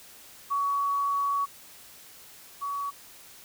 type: tone pair in turn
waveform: sine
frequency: 1126 / 1130.2 Hz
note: C#6 / C#6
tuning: +27 / +33 cents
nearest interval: unison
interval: 6 cents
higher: second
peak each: -24 / -29 dBFS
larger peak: first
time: 0.5-1.46 / 2.61-2.91 s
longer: first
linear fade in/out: 20 ms
effects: white hiss -50 dBFS RMS until 3.44 s